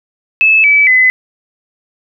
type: tone with pitch steps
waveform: sine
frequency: 2608 / 2297 / 2023 Hz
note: E7 / D7 / B6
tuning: -19 / -39 / +41 cents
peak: -5 dBFS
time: 0.41-1.1 s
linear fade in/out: 0 ms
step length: 230 ms
effects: none